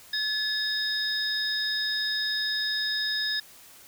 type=tone cluster; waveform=sine; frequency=1717 / 3710 / 5070 Hz; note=A6 / A#7 / D#8; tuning=-43 / -9 / +32 cents; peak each=-30 dBFS; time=0.13-3.4 s; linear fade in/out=5 ms; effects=white hiss -51 dBFS RMS until 3.87 s